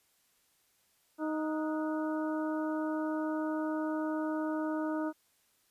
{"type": "harmonic tone with a mistuned harmonic", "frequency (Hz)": 311.1, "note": "D#4", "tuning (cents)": 0, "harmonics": [1, 2, 3, 4, 5], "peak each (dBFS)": [-32, -38, -42, -44, -46], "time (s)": [1.18, 5.13], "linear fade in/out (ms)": 50, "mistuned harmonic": 5, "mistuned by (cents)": -95, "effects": ["white hiss -71 dBFS RMS until 5.7 s", "resampled to 32000 Hz"]}